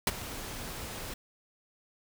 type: noise with ADSR envelope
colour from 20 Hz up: pink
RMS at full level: -23 dBFS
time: 0.07-1.14 s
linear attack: 3 ms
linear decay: 29 ms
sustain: -17 dB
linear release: 5 ms
effects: none